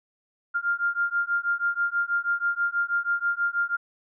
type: beating tone pair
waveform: sine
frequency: 1396.9 / 1403.1 Hz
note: F6 / F6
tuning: 0 / +8 cents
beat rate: 6.2 Hz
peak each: -26 dBFS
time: 0.54-3.77 s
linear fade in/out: 20 ms
effects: none